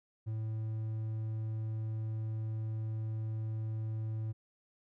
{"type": "tone", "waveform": "triangle", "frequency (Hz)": 110, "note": "A2", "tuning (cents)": 0, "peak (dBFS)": -32, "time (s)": [0.26, 4.33], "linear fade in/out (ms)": 20, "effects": []}